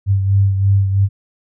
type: beating tone pair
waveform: sine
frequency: 98 / 101 Hz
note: G2 / G#2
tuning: 0 / -48 cents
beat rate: 3 Hz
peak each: -11 / -20 dBFS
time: 0.06-1.09 s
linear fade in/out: 50 ms
effects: none